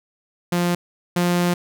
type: tone pair in turn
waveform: sawtooth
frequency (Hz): 175.1 / 175.83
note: F3 / F3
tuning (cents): +5 / +12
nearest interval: unison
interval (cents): 7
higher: second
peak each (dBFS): -14 / -13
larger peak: second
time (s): 0.52-0.75 / 1.16-1.54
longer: second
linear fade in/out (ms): 5
effects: none